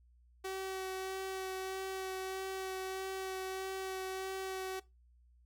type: tone with vibrato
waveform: sawtooth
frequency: 379.8 Hz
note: F#4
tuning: 45 cents sharp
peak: -34 dBFS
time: 0.44-4.8 s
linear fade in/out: 10 ms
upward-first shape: sine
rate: 1.6 Hz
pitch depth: 11 cents each way
effects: noise-tail reverb RT60 0.2 s tail -18 dB re dry + added 60 Hz sine -62 dBFS peak until 5.45 s